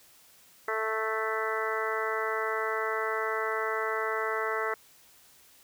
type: harmonic tone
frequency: 220 Hz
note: A3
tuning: in tune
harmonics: 2 / 3 / 4 / 5 / 6 / 7 / 8 / 9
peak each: -33 / -38 / -39 / -36 / -34 / -39 / -39 / -36 dBFS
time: 0.68-4.74 s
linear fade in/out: 2 ms
effects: white hiss -58 dBFS RMS until 5.63 s